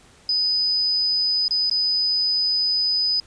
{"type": "tone with dropouts", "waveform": "sine", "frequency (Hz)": 4994, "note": "D#8", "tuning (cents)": 6, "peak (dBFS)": -18, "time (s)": [0.29, 3.2], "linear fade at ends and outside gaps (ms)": 2, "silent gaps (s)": [[1.481, 1.508], [1.698, 1.712]], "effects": ["pink hiss -52 dBFS RMS until 3.26 s", "resampled to 22050 Hz"]}